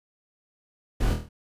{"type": "noise with echo", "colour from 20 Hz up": "brown", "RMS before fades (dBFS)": -23, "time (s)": [1, 1.14], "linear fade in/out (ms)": 10, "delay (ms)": 25, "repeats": 6, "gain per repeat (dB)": -4, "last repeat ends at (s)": 1.29, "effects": ["resampled to 32000 Hz"]}